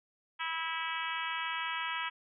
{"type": "harmonic tone", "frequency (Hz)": 326, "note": "E4", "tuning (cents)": -19, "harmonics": [3, 4, 5, 6, 7, 8, 9, 10], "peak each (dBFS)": [-39, -40, -41, -42, -42, -43, -44, -44], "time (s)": [0.39, 2.1], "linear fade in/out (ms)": 20, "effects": []}